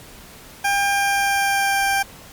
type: tone with pitch glide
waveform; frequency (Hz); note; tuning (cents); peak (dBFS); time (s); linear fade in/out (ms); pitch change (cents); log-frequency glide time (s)
20% pulse; 800 to 789.4; G5 to G5; +35 to +12; -12; 0.64-2.03; 10; -23; 0.87-1.91
effects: pink hiss -42 dBFS RMS until 2.32 s + MP3 96 kbps